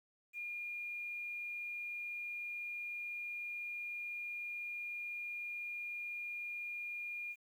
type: tone with quantisation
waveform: sine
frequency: 2418 Hz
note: D7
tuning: 50 cents sharp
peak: -40 dBFS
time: 0.33-7.36 s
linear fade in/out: 50 ms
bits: 11
effects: none